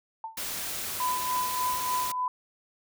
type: tone with exponential decay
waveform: sine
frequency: 893 Hz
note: A5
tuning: 25 cents sharp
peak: -30 dBFS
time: 0.24-0.44 s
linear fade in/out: 2 ms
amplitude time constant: 42 ms
type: noise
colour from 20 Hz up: white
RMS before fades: -34 dBFS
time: 0.37-2.12 s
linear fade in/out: 5 ms
type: tone with tremolo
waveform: sine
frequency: 1002 Hz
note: B5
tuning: 25 cents sharp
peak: -25 dBFS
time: 1-2.28 s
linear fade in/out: 2 ms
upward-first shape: sine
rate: 3.4 Hz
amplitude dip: 50%
effects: none